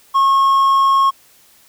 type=tone; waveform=triangle; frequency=1088 Hz; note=C#6; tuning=33 cents flat; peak=-8 dBFS; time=0.14-1.11 s; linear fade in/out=20 ms; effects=white hiss -50 dBFS RMS until 1.68 s